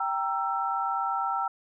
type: chord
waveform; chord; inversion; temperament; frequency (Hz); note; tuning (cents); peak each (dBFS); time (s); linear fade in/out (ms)
sine; E diminished; first; equal with one note detuned; 784 / 932.3 / 1333.1; G5 / Bb5 / E6; 0 / 0 / +19; -30 / -32 / -29; 0-1.48; 5
effects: none